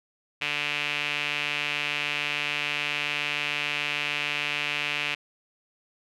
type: tone with band-pass filter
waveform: sawtooth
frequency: 146.83 Hz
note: D3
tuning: in tune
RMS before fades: -29 dBFS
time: 0.41-5.15 s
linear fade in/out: 10 ms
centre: 2600 Hz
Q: 4.1
effects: none